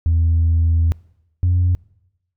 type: tone pair in turn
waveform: sine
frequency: 82.41 / 89.16 Hz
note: E2 / F2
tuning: 0 / +36 cents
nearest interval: minor second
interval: 136 cents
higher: second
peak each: -11 dBFS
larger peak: neither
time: 0.06-0.92 / 1.43-1.75 s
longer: first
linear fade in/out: 0 ms
effects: noise-tail reverb RT60 0.9 s tail -24 dB re dry + tanh soft clip ceiling -10 dBFS